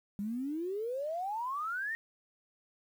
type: exponential sweep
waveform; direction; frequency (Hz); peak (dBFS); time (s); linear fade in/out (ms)
sine; up; 196 to 1881; -33; 0.19-1.95; 0
effects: 10-bit